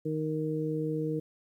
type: harmonic tone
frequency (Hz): 155.56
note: D#3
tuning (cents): 0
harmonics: 1 / 2 / 3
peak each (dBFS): -33 / -33 / -33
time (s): 0.05-1.2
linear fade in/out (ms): 10
effects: 11-bit